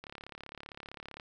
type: click train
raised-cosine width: 0.3 ms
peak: -28 dBFS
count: 42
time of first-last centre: 0.04-1.198 s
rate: 35.4 Hz
effects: none